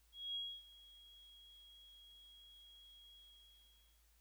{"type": "tone with ADSR envelope", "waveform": "sine", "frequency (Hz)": 3301, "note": "G#7", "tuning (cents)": -11, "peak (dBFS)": -39, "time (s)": [0.12, 4.03], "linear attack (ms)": 230, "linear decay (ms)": 270, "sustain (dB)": -20, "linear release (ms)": 900, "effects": ["added 55 Hz sine -70 dBFS peak until 4.2 s", "white hiss -75 dBFS RMS until 4.2 s"]}